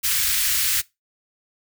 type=band-stop noise; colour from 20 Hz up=white; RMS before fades=-21 dBFS; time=0.03-0.82 s; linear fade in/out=20 ms; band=100 to 1500 Hz; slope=24 dB/octave; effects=noise-tail reverb RT60 0.2 s tail -21 dB re dry